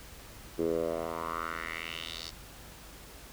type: tone with band-pass filter sweep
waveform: 10% pulse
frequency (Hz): 82.41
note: E2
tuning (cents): 0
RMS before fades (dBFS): -35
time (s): 0.58-2.31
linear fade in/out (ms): 20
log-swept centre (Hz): 370 to 4900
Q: 3.4
effects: added 50 Hz sine -54 dBFS peak until 3.32 s + pink hiss -50 dBFS RMS until 3.32 s